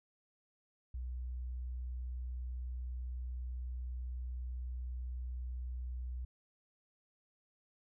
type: tone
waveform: sine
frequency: 62 Hz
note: B1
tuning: 7 cents sharp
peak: -38 dBFS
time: 0.94-6.25 s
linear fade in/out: 5 ms
effects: none